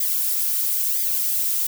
violet noise with flanger, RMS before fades -22 dBFS, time 0-1.67 s, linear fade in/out 5 ms, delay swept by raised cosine 0.71 to 4.11 ms, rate 1 Hz, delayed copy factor -0.85, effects none

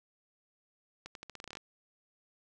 accelerating click train, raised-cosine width 0.2 ms, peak -27 dBFS, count 12, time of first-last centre 1.06-1.571 s, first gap 92 ms, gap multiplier 0.85, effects none

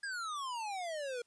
square exponential sweep, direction down, 1668 to 468.6 Hz, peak -38 dBFS, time 0.03-1.22 s, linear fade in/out 5 ms, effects white hiss -75 dBFS RMS until 1.26 s + resampled to 22050 Hz

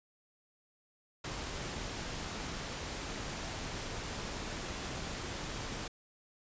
pink noise, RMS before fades -40 dBFS, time 1.24-5.88 s, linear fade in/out 5 ms, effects resampled to 16000 Hz

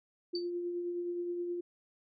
sine tone with tremolo, 349.8 Hz, F4, 3 cents sharp, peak -32 dBFS, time 0.33-1.61 s, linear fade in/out 10 ms, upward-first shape triangle, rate 9.5 Hz, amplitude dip 35%
sine tone with exponential decay, 4578 Hz, D8, 45 cents flat, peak -34 dBFS, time 0.35-0.5 s, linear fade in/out 2 ms, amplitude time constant 31 ms
effects none

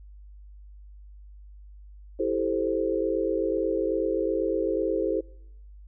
sine chord, A minor seventh, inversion second, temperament equal, 329.6 / 392 / 440 / 523.3 Hz, E4 / G4 / A4 / C5, 0 / 0 / 0 / 0 cents, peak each -29 dBFS, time 2.19-5.21 s, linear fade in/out 10 ms, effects noise-tail reverb RT60 0.8 s tail -25 dB re dry + added 50 Hz sine -44 dBFS peak until 5.87 s

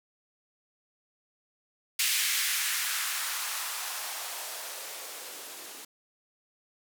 violet noise with band-pass filter sweep, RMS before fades -33 dBFS, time 1.99-5.85 s, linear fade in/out 5 ms, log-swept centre 2400 to 310 Hz, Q 1.6, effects none

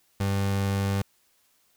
30% pulse tone, 98.6 Hz, G2, 11 cents sharp, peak -21 dBFS, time 0.2-1.02 s, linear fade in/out 5 ms, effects white hiss -66 dBFS RMS until 1.76 s

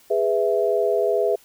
sine chord, E major, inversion first, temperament just, 412 / 494.4 / 659.3 Hz, G#4 / B4 / E5, -14 / +2 / 0 cents, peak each -21 / -23 / -22 dBFS, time 0.1-1.36 s, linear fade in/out 10 ms, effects white hiss -54 dBFS RMS until 1.44 s

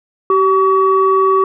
sine tone pair together, 384.6 / 1135.6 Hz, G4 / C#6, -33 / +41 cents, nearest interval octave + perfect fifth, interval 1874 cents, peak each -11 dBFS, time 0.3-1.44 s, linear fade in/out 2 ms, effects tanh soft clip ceiling -1 dBFS

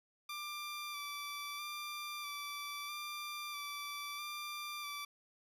15% pulse tone with vibrato, 1174.7 Hz, D6, in tune, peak -35 dBFS, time 0.29-5.05 s, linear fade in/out 5 ms, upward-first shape square, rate 0.77 Hz, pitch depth 19 cents each way, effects none

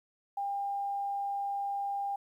sine tone, 800 Hz, G5, 35 cents sharp, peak -31 dBFS, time 0.37-2.16 s, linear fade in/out 5 ms, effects 11-bit

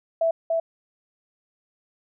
sine tone with echo, 659.3 Hz, E5, in tune, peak -18 dBFS, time 0.21-0.31 s, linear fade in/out 5 ms, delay 290 ms, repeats 1, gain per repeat -2 dB, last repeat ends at 0.6 s, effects none

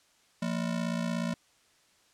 square ring-modulated tone, 202.4 Hz, G#3, 44 cents flat, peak -27 dBFS, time 0.42-1.34 s, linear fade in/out 2 ms, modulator 28.4 Hz, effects white hiss -65 dBFS RMS until 2.13 s + low-pass 8000 Hz 12 dB/octave

